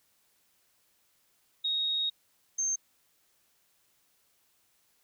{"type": "tone pair in turn", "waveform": "sine", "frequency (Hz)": [3755, 6339], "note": ["A#7", "G8"], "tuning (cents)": [12, 18], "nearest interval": "major sixth", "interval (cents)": 906, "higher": "second", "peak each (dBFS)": -27, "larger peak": "neither", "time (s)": [[1.64, 2.1], [2.58, 2.76]], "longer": "first", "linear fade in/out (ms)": 10, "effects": ["white hiss -70 dBFS RMS until 5.03 s"]}